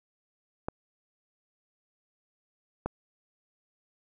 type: clicks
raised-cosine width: 1 ms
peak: -17 / -16 dBFS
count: 2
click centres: 0.685 / 2.86 s
effects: none